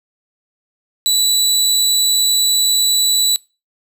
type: tone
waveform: 25% pulse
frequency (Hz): 3951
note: B7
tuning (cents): 0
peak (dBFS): -8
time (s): 1.06-3.36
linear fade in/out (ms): 0
effects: noise-tail reverb RT60 0.3 s tail -24 dB re dry